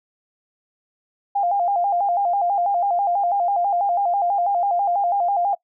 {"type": "tone with vibrato", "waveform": "sine", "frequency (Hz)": 750, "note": "F#5", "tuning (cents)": 23, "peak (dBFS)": -17, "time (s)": [1.35, 5.55], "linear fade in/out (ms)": 10, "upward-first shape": "square", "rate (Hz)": 6.1, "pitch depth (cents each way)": 120, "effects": ["noise-tail reverb RT60 0.1 s tail -23 dB re dry"]}